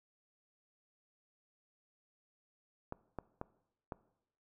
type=clicks; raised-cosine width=1 ms; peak=-26 dBFS; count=4; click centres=2.924 / 3.187 / 3.414 / 3.922 s; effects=noise-tail reverb RT60 0.8 s tail -20 dB re dry